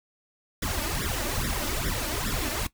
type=noise with flanger; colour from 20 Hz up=pink; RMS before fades=-29 dBFS; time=0.62-2.67 s; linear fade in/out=5 ms; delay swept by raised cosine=0.55 to 3.45 ms; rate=2.4 Hz; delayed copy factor=+1; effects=noise-tail reverb RT60 0.1 s tail -17 dB re dry